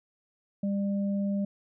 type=tone pair together; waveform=sine; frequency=200 / 597.2 Hz; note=G3 / D5; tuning=+35 / +29 cents; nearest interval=octave + perfect fifth; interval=1894 cents; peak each=-26 / -38 dBFS; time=0.63-1.45 s; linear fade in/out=5 ms; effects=none